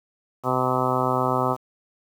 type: harmonic tone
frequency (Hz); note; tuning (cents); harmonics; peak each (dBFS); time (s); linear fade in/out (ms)
128; C3; -38; 1 / 2 / 3 / 4 / 5 / 6 / 7 / 8 / 9 / 10; -29 / -29 / -29 / -29 / -29 / -29 / -29 / -29 / -29 / -29; 0.43-1.57; 50
effects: 8-bit